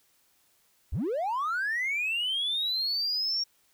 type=linear sweep; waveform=triangle; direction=up; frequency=37.8 to 5588 Hz; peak=-24 dBFS; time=0.92-3.44 s; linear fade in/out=10 ms; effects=tanh soft clip ceiling -23 dBFS + white hiss -67 dBFS RMS until 3.73 s